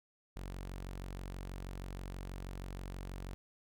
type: tone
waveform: sawtooth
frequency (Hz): 46.25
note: F#1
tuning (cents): 0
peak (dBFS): -38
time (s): 0.36-3.34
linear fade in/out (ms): 0
effects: none